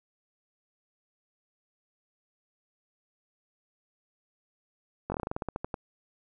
slowing click train, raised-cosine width 1 ms, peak -18 dBFS, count 14, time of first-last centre 5.1-5.742 s, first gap 20 ms, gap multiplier 1.14, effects none

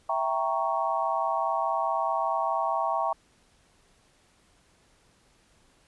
sine chord, E diminished seventh, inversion none, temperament equal, 659.3 / 784 / 932.3 / 1108.7 Hz, E5 / G5 / Bb5 / Db6, 0 / 0 / 0 / 0 cents, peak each -30 dBFS, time 0.09-3.13 s, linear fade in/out 5 ms, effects pink hiss -63 dBFS RMS until 5.87 s + resampled to 24000 Hz

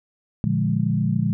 sine chord, Bb dominant seventh, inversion none, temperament equal, 116.54 / 146.83 / 174.61 / 207.7 Hz, Bb2 / D3 / F3 / Ab3, 0 / 0 / 0 / 0 cents, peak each -24 dBFS, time 0.44-1.33 s, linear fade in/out 0 ms, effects none

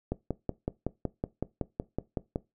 click train, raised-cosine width 2 ms, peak -16 dBFS, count 13, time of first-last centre 0.12-2.359 s, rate 5.36 Hz, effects noise-tail reverb RT60 0.2 s tail -19 dB re dry

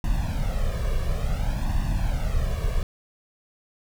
brown noise with flanger, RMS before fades -24 dBFS, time 0.04-2.83 s, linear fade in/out 2 ms, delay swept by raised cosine 1.1 to 1.79 ms, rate 0.57 Hz, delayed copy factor +0.9, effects none

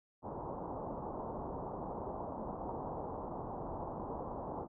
white low-pass noise, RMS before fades -42 dBFS, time 0.22-4.68 s, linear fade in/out 50 ms, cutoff 1000 Hz, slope 48 dB/octave, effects none

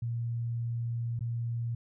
sine tone with dropouts, 117.4 Hz, A#2, 13 cents sharp, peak -30 dBFS, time 0.02-1.75 s, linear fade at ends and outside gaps 5 ms, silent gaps 1.193-1.207 s, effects none

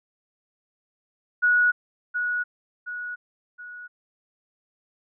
sine tone with echo, 1461 Hz, F#6, 22 cents flat, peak -16 dBFS, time 1.42-1.72 s, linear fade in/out 20 ms, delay 720 ms, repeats 3, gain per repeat -7 dB, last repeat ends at 3.88 s, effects none

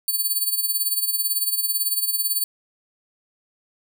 5% pulse tone with tremolo, 4500 Hz, C#8, 25 cents sharp, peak -11 dBFS, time 0.08-2.44 s, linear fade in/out 2 ms, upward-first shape sine, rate 18 Hz, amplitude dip 70%, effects none

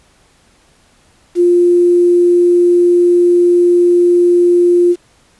sine tone with quantisation, 350.9 Hz, F4, 8 cents sharp, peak -6 dBFS, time 1.35-4.96 s, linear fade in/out 50 ms, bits 6, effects pink hiss -51 dBFS RMS until 5.39 s + resampled to 24000 Hz

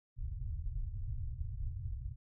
pink low-pass noise, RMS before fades -39 dBFS, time 0.16-2.16 s, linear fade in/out 50 ms, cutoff 130 Hz, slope 96 dB/octave, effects none

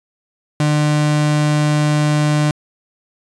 35% pulse tone, 150 Hz, D3, 37 cents sharp, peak -11 dBFS, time 0.6-2.51 s, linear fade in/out 2 ms, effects resampled to 22050 Hz

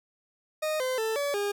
40% pulse tone with pitch steps, 619 / 514 / 443 / 571 / 407.1 Hz, D#5 / C5 / A4 / D5 / G#4, -9 / -31 / +12 / -49 / -35 cents, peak -26 dBFS, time 0.62-1.52 s, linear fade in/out 10 ms, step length 180 ms, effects none

